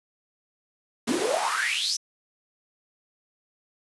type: noise with high-pass filter sweep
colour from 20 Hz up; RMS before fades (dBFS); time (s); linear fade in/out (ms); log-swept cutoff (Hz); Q
pink; -26; 1.07-1.97; 10; 230 to 5900; 8.3
effects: resampled to 24000 Hz